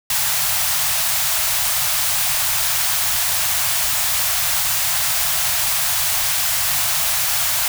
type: band-stop noise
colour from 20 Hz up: white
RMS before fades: -19 dBFS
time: 0.1-7.68 s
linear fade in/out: 2 ms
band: 160 to 600 Hz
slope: 96 dB/octave
effects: none